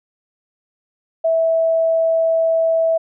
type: tone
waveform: sine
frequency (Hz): 654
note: E5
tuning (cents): -14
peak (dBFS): -13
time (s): 1.24-2.98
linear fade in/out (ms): 10
effects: none